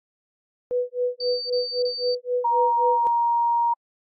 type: tone with tremolo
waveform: sine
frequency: 493.8 Hz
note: B4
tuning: in tune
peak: -19 dBFS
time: 0.71-3.07 s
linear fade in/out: 0 ms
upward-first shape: sine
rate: 3.8 Hz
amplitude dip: 100%
type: tone bursts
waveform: sine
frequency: 4599 Hz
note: D8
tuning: 37 cents flat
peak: -28 dBFS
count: 3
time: 1.2-2.15 s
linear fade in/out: 5 ms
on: 300 ms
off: 25 ms
type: tone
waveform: sine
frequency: 940 Hz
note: A#5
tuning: 14 cents sharp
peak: -18 dBFS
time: 2.44-3.74 s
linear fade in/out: 10 ms
effects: AAC 48 kbps